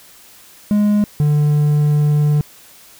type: tone pair in turn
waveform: triangle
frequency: 207.7 / 148.38 Hz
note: G#3 / D3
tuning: 0 / +18 cents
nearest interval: tritone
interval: 582 cents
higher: first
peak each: -9 dBFS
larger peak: neither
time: 0.71-1.04 / 1.2-2.41 s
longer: second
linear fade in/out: 0 ms
effects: white hiss -44 dBFS RMS until 2.99 s